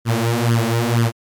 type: tone with flanger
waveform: sawtooth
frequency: 116.54 Hz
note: A#2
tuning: in tune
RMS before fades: -17 dBFS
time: 0.05-1.12 s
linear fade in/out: 50 ms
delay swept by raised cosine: 0.61 to 6.51 ms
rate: 2.1 Hz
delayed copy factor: +0.85
effects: MP3 96 kbps